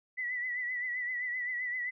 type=tone with vibrato; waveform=sine; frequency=1975.5 Hz; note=B6; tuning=in tune; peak=-32 dBFS; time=0.17-1.91 s; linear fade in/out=20 ms; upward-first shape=triangle; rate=7.7 Hz; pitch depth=62 cents each way; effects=none